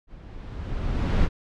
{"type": "noise with level ramp", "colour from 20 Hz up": "brown", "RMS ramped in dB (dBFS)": [-45, -17], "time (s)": [0.07, 1.29], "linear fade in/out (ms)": 50, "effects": ["low-pass 4000 Hz 12 dB/octave"]}